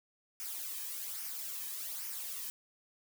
blue noise with flanger, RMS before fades -41 dBFS, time 0.4-2.5 s, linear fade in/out 0 ms, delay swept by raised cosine 0.25 to 1.45 ms, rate 1.2 Hz, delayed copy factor -0.55, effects none

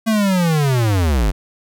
square linear sweep, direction down, 226.6 to 43.65 Hz, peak -14 dBFS, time 0.06-1.32 s, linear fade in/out 20 ms, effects none

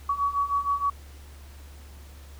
sine beating tone pair, 1127 / 1133.4 Hz, C#6 / C#6, +28 / +38 cents, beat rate 6.4 Hz, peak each -28 / -25 dBFS, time 0.09-0.9 s, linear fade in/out 5 ms, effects added 71 Hz sine -43 dBFS peak until 2.39 s + pink hiss -53 dBFS RMS until 2.39 s

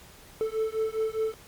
triangle beating tone pair, 438.1 / 443 Hz, A4 / A4, -7 / +12 cents, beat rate 4.9 Hz, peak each -27 dBFS, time 0.41-1.34 s, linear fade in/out 0 ms, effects pink hiss -51 dBFS RMS until 1.47 s + MP3 96 kbps

